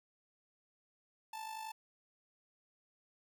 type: tone with amplitude modulation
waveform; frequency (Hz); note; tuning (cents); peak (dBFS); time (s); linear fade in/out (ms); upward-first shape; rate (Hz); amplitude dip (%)
45% pulse; 880; A5; 0; -40; 1.33-1.72; 5; sine; 50.9; 55
effects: none